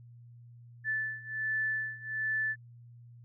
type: beating tone pair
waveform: sine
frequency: 1750 / 1751.3 Hz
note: A6 / A6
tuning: -10 / -9 cents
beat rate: 1.3 Hz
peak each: -35 / -33 dBFS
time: 0.84-2.56 s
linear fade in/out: 50 ms
effects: added 119 Hz sine -50 dBFS peak until 3.24 s